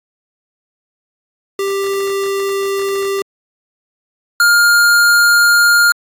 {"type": "tone pair in turn", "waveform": "square", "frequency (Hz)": [393.9, 1410.2], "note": ["G4", "F6"], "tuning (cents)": [8, 16], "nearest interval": "octave + minor seventh", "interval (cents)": 2208, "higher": "second", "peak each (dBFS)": [-16, -8], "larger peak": "second", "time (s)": [[1.59, 3.22], [4.4, 5.92]], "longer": "first", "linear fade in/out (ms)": 2, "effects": ["AAC 64 kbps"]}